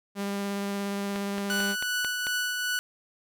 sawtooth tone with vibrato, 200 Hz, G3, 35 cents sharp, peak -25 dBFS, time 0.15-1.76 s, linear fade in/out 50 ms, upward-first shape sine, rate 17 Hz, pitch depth 9 cents each way
click train, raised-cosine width 0.3 ms, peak -18 dBFS, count 6, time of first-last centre 1.16-2.269 s, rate 4.51 Hz
sawtooth tone with tremolo, 1480 Hz, F#6, in tune, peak -22 dBFS, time 1.5-2.79 s, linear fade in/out 0 ms, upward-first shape triangle, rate 2.6 Hz, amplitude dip 35%
effects none

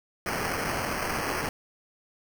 blue noise with sample-and-hold, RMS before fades -30 dBFS, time 0.26-1.49 s, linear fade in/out 2 ms, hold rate 3675 Hz, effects none

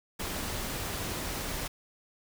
pink noise, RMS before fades -35 dBFS, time 0.19-1.68 s, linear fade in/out 10 ms, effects none

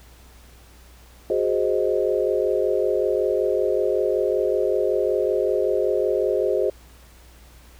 sine chord, Ab dominant seventh, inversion third, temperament equal, 370 / 415.3 / 523.3 / 622.3 Hz, Gb4 / Ab4 / C5 / Eb5, 0 / 0 / 0 / 0 cents, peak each -24 / -23 / -24 / -26 dBFS, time 1.3-6.7 s, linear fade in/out 2 ms, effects added 60 Hz sine -47 dBFS peak until 7.79 s + pink hiss -52 dBFS RMS until 7.79 s

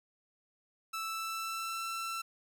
sawtooth tone with pitch glide, 1318.5 to 1340 Hz, E6 to E6, 0 to +28 cents, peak -32 dBFS, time 0.93-2.22 s, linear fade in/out 10 ms, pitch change +28 cents, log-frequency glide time 1.05-1.85 s, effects none

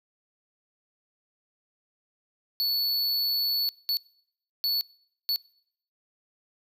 square tone bursts at uneven times, 4435 Hz, C#8, in tune, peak -24 dBFS, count 4, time 2.6-3.69 / 3.89-3.97 / 4.64-4.81 / 5.29-5.36 s, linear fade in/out 0 ms, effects noise-tail reverb RT60 0.7 s tail -25 dB re dry

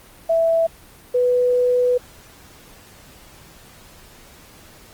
sine tone pair in turn, 659.3 / 494.9 Hz, E5 / B4, 0 / +4 cents, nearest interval perfect fourth, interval 496 cents, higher first, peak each -14 dBFS, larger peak neither, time 0.29-0.67 / 1.14-1.98 s, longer second, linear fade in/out 10 ms, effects pink hiss -46 dBFS RMS until 4.93 s + Opus 24 kbps

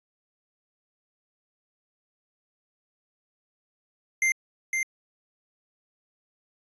square tone with echo, 2093 Hz, C7, in tune, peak -21 dBFS, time 4.22-4.32 s, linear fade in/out 2 ms, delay 510 ms, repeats 1, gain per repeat -4 dB, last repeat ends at 4.83 s, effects resampled to 22050 Hz

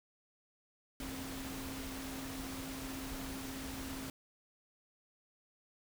sine tone in noise, 266.3 Hz, C4, 31 cents sharp, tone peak -44 dBFS, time 1-4.1 s, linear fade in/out 2 ms, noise pink, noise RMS -45 dBFS, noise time 1-4.1 s, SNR -2 dB, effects none

